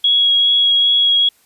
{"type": "tone with vibrato", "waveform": "sine", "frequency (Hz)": 3322, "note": "G#7", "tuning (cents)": 0, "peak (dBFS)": -10, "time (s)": [0.04, 1.29], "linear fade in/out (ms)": 5, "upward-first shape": "sine", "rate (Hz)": 2.5, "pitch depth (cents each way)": 10, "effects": ["white hiss -55 dBFS RMS until 1.45 s", "resampled to 32000 Hz"]}